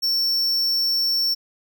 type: tone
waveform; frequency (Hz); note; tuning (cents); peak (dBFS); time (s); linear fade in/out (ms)
square; 5440; F8; -46; -19; 0.02-1.35; 20
effects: none